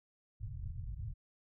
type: low-pass noise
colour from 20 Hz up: white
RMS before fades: -42 dBFS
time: 0.4-1.14 s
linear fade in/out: 10 ms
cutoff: 130 Hz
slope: 48 dB/octave
effects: none